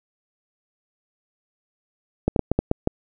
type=clicks; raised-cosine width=2 ms; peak=-5 dBFS; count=7; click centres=2.28 / 2.362 / 2.393 / 2.516 / 2.59 / 2.714 / 2.874 s; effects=none